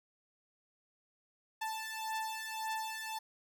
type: beating tone pair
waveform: sawtooth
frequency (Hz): 880 / 881.8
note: A5 / A5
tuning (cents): 0 / +4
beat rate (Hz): 1.8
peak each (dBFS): -37 / -36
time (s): 1.61-3.19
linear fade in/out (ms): 10
effects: none